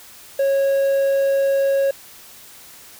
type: tone with quantisation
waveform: triangle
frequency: 549 Hz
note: C#5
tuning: 17 cents flat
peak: -13 dBFS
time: 0.39-1.91 s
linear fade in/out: 5 ms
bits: 7
effects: white hiss -43 dBFS RMS until 2.99 s